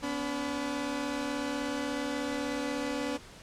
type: tone cluster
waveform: sawtooth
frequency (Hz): 249.4 / 285.8 / 498.7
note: B3 / D4 / B4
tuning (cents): +17 / -47 / +17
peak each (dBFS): -34 / -29 / -34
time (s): 0.02-3.18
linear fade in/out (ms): 20
effects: pink hiss -50 dBFS RMS until 3.42 s + low-pass 8000 Hz 12 dB/octave